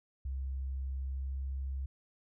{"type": "tone with pitch glide", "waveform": "sine", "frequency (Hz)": [66.5, 67.08], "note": ["C2", "C2"], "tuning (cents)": [29, 44], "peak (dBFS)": -34, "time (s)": [0.25, 1.86], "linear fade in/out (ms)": 5, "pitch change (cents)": 15, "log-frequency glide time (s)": [1.04, 1.42], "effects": []}